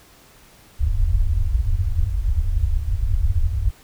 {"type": "low-pass noise", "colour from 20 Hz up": "pink", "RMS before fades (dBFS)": -19, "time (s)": [0.79, 3.71], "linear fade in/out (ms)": 20, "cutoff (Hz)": 100, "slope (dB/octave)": 96, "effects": ["pink hiss -50 dBFS RMS until 3.83 s"]}